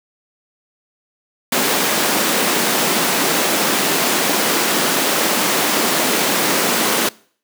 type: high-pass noise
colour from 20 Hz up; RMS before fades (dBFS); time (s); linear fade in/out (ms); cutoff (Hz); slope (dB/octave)
pink; -17; 1.52-7.09; 5; 210; 24
effects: noise-tail reverb RT60 0.5 s tail -23 dB re dry